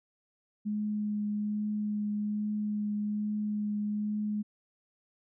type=tone with vibrato; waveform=sine; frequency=209.5 Hz; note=G#3; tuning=15 cents sharp; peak=-29 dBFS; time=0.65-4.43 s; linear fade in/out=20 ms; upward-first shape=triangle; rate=1.2 Hz; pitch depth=12 cents each way; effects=none